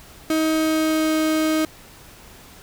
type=tone with pitch glide; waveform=35% pulse; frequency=316.1 to 313.6 Hz; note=D#4 to D#4; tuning=+27 to +14 cents; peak=-16 dBFS; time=0.3-1.65 s; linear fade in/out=2 ms; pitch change=-13 cents; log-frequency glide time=0.52-1.16 s; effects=pink hiss -45 dBFS RMS until 2.62 s